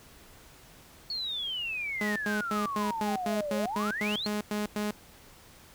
sine exponential two-way sweep, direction down then up, 4423 to 540 to 4423 Hz, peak -31 dBFS, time 1.1-4.27 s, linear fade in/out 2 ms, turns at 3.57 s
sawtooth tone bursts, 209.2 Hz, G#3, 13 cents sharp, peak -25 dBFS, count 12, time 2.01-4.91 s, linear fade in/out 2 ms, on 150 ms, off 100 ms
effects pink hiss -54 dBFS RMS until 5.74 s

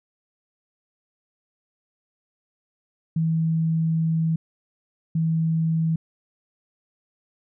sine tone bursts at uneven times, 162 Hz, E3, 30 cents flat, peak -19 dBFS, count 2, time 3.16-4.36 / 5.15-5.96 s, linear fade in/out 5 ms, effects none

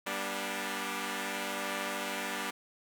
5% pulse chord, G major, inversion none, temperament equal with one note detuned, 196 / 241.7 / 293.7 Hz, G3 / B3 / D4, 0 / -37 / 0 cents, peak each -27 dBFS, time 0.06-2.51 s, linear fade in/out 10 ms, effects none

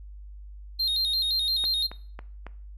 triangle tone with vibrato, 3945 Hz, B7, 3 cents flat, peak -22 dBFS, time 0.79-1.87 s, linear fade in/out 10 ms, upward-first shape square, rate 5.8 Hz, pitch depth 97 cents each way
click train, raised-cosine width 0.5 ms, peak -24 dBFS, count 4, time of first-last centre 1.64-2.466 s, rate 3.63 Hz
effects noise-tail reverb RT60 0.5 s tail -18 dB re dry + added 50 Hz sine -40 dBFS peak until 2.77 s

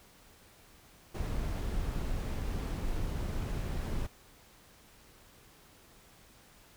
brown noise, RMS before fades -34 dBFS, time 1.14-4.07 s, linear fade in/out 10 ms, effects pink hiss -59 dBFS RMS until 6.76 s

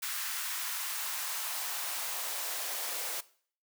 white noise with high-pass filter sweep, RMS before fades -36 dBFS, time 0.02-3.21 s, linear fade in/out 10 ms, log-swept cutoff 1400 to 510 Hz, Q 1.5, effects noise-tail reverb RT60 0.5 s tail -19 dB re dry

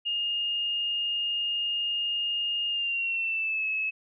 sine tone with pitch glide, 2836 to 2586 Hz, F7 to E7, +26 to -34 cents, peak -26 dBFS, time 0.05-3.91 s, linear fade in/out 20 ms, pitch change -160 cents, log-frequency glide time 2.69-3.66 s, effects none

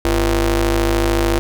sawtooth ring-modulated tone, 146.5 Hz, D3, 4 cents flat, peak -7 dBFS, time 0.05-1.39 s, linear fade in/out 0 ms, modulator 193 Hz, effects none

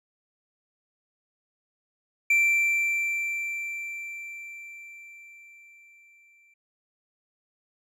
triangle tone with exponential decay, 2347 Hz, D7, 2 cents flat, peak -16 dBFS, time 2.3-6.54 s, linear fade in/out 5 ms, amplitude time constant 920 ms, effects none

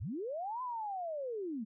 sine linear two-way sweep, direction up then down, 63.8 to 1030 to 202 Hz, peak -36 dBFS, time 0-1.65 s, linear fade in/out 20 ms, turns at 0.62 s, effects none

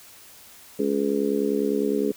harmonic tone, 69.9 Hz, C#2, 15 cents sharp, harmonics 3 / 4 / 5 / 6 / 7, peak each -28 / -26 / -33 / -24 / -31 dBFS, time 0.79-2.12 s, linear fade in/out 5 ms, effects white hiss -48 dBFS RMS until 2.16 s

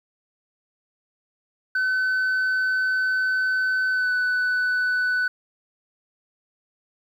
sine tone with pitch glide, 1517 to 1494.4 Hz, F#6 to F#6, +43 to +17 cents, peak -17 dBFS, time 1.75-5.28 s, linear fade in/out 5 ms, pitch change -26 cents, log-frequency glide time 3.91-4.12 s, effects tanh soft clip ceiling -19 dBFS + 9-bit

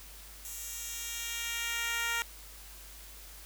10% pulse tone with high-pass filter sweep, 466.2 Hz, A#4, in tune, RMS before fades -36 dBFS, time 0.45-2.22 s, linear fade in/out 0 ms, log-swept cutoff 8600 to 1200 Hz, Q 0.84, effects added 50 Hz sine -51 dBFS peak until 3.45 s + white hiss -51 dBFS RMS until 3.45 s

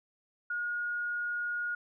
sine tone, 1437 Hz, F6, 49 cents sharp, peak -31 dBFS, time 0.5-1.75 s, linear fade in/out 5 ms, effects none

